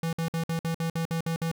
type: tone bursts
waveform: square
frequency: 164.81 Hz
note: E3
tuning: in tune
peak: -27 dBFS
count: 10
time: 0.03-1.515 s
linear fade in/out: 2 ms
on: 99 ms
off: 55 ms
effects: none